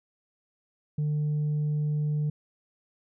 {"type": "tone with tanh clipping", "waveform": "sine", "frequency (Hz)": 150, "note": "D3", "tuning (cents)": 37, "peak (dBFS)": -25, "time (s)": [0.98, 2.3], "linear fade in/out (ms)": 5, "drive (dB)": 1, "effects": []}